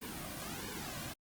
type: noise with flanger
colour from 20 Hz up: pink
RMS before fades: -43 dBFS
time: 0.01-1.14 s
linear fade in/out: 20 ms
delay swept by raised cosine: 1.5 to 2.32 ms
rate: 1.5 Hz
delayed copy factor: -0.8
effects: Opus 24 kbps